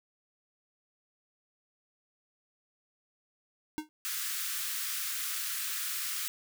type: tone with exponential decay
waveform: square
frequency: 307.7 Hz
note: D#4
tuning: 19 cents flat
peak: -29 dBFS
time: 3.78-3.89 s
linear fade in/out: 0 ms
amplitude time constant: 23 ms
type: high-pass noise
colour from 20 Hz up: white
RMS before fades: -35 dBFS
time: 4.05-6.28 s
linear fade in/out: 0 ms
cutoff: 1200 Hz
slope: 48 dB/octave
effects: none